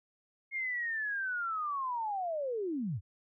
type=linear sweep; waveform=sine; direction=down; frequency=2157 to 77.78 Hz; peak=-32 dBFS; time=0.51-3.01 s; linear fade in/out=50 ms; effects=none